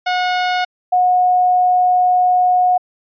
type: tone pair in turn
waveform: sawtooth / sine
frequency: 727 / 727 Hz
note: F#5 / F#5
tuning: -31 / -31 cents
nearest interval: unison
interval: 0 cents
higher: neither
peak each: -11 / -10 dBFS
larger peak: second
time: 0.06-0.65 / 0.92-2.78 s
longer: second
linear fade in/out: 10 ms
effects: resampled to 11025 Hz